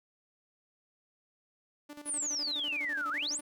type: tone with tremolo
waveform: sawtooth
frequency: 293.7 Hz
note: D4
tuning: in tune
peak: -39 dBFS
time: 1.89-3.41 s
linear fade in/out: 10 ms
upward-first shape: square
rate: 12 Hz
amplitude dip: 70%
type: exponential two-way sweep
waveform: sine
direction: down then up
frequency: 10410 to 1229 to 10410 Hz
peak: -31 dBFS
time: 2.05-3.41 s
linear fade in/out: 50 ms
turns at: 3.1 s
effects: none